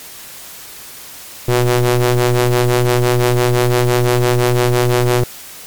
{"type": "ring-modulated tone", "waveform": "sawtooth", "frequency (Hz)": 123.47, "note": "B2", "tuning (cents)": 0, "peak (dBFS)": -4, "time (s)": [1.48, 5.24], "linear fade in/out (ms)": 5, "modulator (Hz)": 244, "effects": ["white hiss -34 dBFS RMS until 5.66 s", "MP3 96 kbps"]}